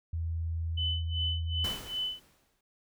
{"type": "tone", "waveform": "sine", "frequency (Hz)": 82.41, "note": "E2", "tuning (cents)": 0, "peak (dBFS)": -30, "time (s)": [0.13, 1.66], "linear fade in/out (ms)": 5}
{"type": "tone with tremolo", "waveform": "sine", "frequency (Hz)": 3013, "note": "F#7", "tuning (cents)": 31, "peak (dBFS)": -29, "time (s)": [0.77, 2.2], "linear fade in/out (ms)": 10, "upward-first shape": "sine", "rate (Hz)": 2.6, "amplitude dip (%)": 95}
{"type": "noise with exponential decay", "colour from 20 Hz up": "pink", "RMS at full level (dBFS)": -37, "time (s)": [1.64, 2.61], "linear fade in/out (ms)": 5, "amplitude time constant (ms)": 210}
{"effects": []}